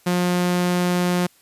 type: tone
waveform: sawtooth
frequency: 178.1 Hz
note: F3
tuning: 34 cents sharp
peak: -14 dBFS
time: 0.06-1.27 s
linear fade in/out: 10 ms
effects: white hiss -56 dBFS RMS until 1.41 s + resampled to 32000 Hz